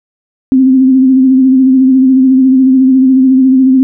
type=tone with vibrato; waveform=sine; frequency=261.6 Hz; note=C4; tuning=in tune; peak=-3 dBFS; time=0.52-3.83 s; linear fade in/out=0 ms; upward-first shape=sine; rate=14 Hz; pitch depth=38 cents each way; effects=none